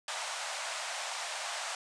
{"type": "band-pass noise", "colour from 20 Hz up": "pink", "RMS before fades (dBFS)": -38, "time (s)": [0.08, 1.75], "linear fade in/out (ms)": 2, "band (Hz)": [610, 9100], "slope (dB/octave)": 48, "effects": []}